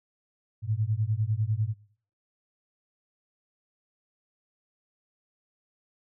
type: beating tone pair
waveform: sine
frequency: 103.83 / 113.83 Hz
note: G#2 / A#2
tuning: 0 / -41 cents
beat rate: 10 Hz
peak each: -28 dBFS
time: 0.62-1.74 s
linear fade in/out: 50 ms
effects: noise-tail reverb RT60 0.5 s tail -21 dB re dry